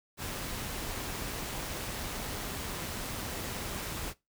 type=noise with amplitude modulation; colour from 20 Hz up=pink; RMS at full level=-36 dBFS; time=0.17-4.14 s; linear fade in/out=50 ms; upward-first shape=sine; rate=195 Hz; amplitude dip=35%; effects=noise-tail reverb RT60 0.2 s tail -19 dB re dry